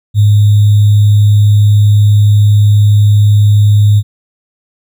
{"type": "tone with sample-and-hold", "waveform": "sine", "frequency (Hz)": 103.83, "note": "G#2", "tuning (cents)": 0, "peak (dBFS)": -3, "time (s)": [0.14, 4.03], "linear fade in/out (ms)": 50, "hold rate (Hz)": 3675, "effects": []}